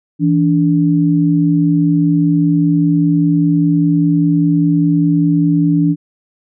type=tone pair together; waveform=sine; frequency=164.96 / 290 Hz; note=E3 / D4; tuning=+2 / -22 cents; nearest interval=minor seventh; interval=976 cents; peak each=-12 dBFS; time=0.19-5.96 s; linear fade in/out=50 ms; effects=none